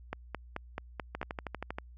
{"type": "two click trains", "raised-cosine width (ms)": 0.5, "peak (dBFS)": [-21, -20], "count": [9, 6], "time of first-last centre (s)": [[1.15, 1.785], [0.13, 1.215]], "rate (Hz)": [12.6, 4.61], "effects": ["added 60 Hz sine -49 dBFS peak until 1.97 s"]}